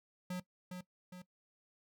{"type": "tone with echo", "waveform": "square", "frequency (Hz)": 181.3, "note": "F#3", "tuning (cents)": -35, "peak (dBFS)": -38, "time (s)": [0.3, 0.4], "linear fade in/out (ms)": 5, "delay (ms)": 410, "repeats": 2, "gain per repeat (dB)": -5, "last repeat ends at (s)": 1.22, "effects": ["noise-tail reverb RT60 0.1 s tail -18 dB re dry"]}